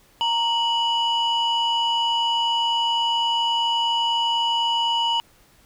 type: tone pair together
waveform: sine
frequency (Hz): 927.9 / 2944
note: A#5 / F#7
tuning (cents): -8 / -9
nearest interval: octave + minor sixth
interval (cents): 1999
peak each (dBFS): -20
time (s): 0.21-5.2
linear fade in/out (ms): 0
effects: tanh soft clip ceiling -15 dBFS + pink hiss -56 dBFS RMS until 5.65 s